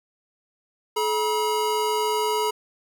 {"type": "tone pair together", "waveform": "square", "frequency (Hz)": [428.5, 962], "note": ["A4", "B5"], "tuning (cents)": [-46, -46], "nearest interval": "octave + major second", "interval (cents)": 1400, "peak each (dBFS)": -25, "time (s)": [0.96, 2.51], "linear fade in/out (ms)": 10, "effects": []}